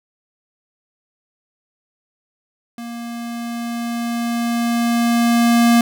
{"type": "tone with level ramp", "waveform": "square", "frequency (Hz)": 235, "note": "A#3", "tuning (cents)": 14, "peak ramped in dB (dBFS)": [-29, -10], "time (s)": [2.78, 5.81], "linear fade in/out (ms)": 2, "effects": []}